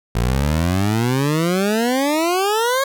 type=exponential sweep; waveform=20% pulse; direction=up; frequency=56 to 554.4 Hz; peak=-11 dBFS; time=0.15-2.84 s; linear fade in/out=5 ms; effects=none